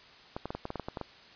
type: clicks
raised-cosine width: 1 ms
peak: -21 dBFS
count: 11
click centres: 0.365 / 0.456 / 0.505 / 0.55 / 0.654 / 0.704 / 0.757 / 0.797 / 0.885 / 0.972 / 1.013 s
effects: white hiss -54 dBFS RMS until 1.35 s + resampled to 11025 Hz